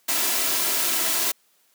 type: noise with comb filter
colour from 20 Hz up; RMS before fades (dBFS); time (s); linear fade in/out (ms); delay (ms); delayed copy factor
white; -23; 0.08-1.32; 10; 3; +0.5
effects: white hiss -63 dBFS RMS until 1.74 s + high-pass 200 Hz 12 dB/octave